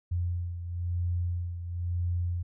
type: beating tone pair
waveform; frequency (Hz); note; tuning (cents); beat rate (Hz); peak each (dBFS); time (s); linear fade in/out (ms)
sine; 87.31 / 88.31; F2 / F2; 0 / +20; 1; -29 / -36; 0.11-2.43; 10
effects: none